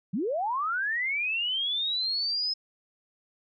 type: linear sweep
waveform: sine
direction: up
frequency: 159.7 to 5150 Hz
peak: -26 dBFS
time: 0.13-2.54 s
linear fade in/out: 10 ms
effects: none